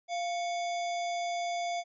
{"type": "harmonic tone with a mistuned harmonic", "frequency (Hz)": 694, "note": "F5", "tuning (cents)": -11, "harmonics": [1, 3, 5, 7, 9, 10], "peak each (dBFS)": [-31, -41, -45, -48, -50, -51], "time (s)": [0.08, 1.84], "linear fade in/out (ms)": 50, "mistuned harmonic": 3, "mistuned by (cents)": 110, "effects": []}